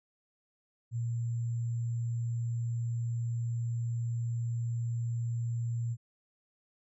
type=tone with sample-and-hold; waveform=sine; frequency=117.5 Hz; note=A#2; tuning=14 cents sharp; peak=-30 dBFS; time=0.91-5.97 s; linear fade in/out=50 ms; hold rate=7350 Hz; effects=resampled to 22050 Hz